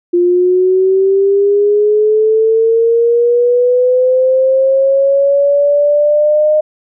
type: linear sweep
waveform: sine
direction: up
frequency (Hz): 348.5 to 614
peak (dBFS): -7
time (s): 0.13-6.61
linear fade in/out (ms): 10
effects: none